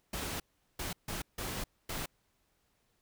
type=noise bursts at uneven times; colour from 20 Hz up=pink; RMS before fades=-38 dBFS; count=5; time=0.13-0.4 / 0.79-0.93 / 1.08-1.22 / 1.38-1.64 / 1.89-2.06 s; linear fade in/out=5 ms; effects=pink hiss -75 dBFS RMS until 3.01 s